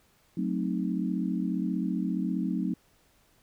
sine chord, F# diminished seventh, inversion none, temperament equal, 185 / 220 / 261.6 / 311.1 Hz, F#3 / A3 / C4 / Eb4, 0 / 0 / 0 / 0 cents, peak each -30 / -33 / -33 / -34 dBFS, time 0.37-2.74 s, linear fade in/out 5 ms, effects pink hiss -65 dBFS RMS until 3.42 s

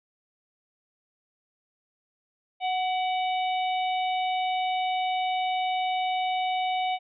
harmonic tone with a mistuned harmonic, 740 Hz, F#5, in tune, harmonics 1 / 3 / 4 / 5, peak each -25 / -35 / -37 / -39 dBFS, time 2.6-6.99 s, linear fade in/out 50 ms, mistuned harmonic 3, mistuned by +46 cents, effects none

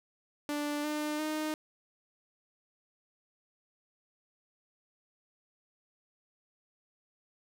sawtooth tone with pitch steps, 293.7 / 300.9 / 308.3 Hz, D4 / D4 / D#4, 0 / +42 / -16 cents, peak -28 dBFS, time 0.49-1.54 s, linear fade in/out 0 ms, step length 350 ms, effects none

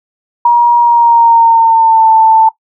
sine tone with pitch glide, 951 to 887.3 Hz, A#5 to A5, +34 to +14 cents, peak -3 dBFS, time 0.45-2.49 s, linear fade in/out 5 ms, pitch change -120 cents, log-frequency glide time 0.79-2.11 s, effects noise-tail reverb RT60 0.1 s tail -17 dB re dry

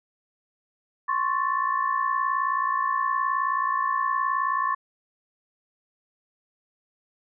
sine tone cluster, 1053 / 1112 / 1760 Hz, C6 / C#6 / A6, +11 / +5 / 0 cents, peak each -26 / -25 / -31 dBFS, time 1.08-4.75 s, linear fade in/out 10 ms, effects none

